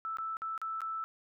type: tone with dropouts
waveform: sine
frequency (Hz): 1318.5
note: E6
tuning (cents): 0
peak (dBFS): -34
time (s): 0.05-1.04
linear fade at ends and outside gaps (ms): 0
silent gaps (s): 0.17-0.185 / 0.369-0.419 / 0.578-0.616 / 0.806-0.817
effects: none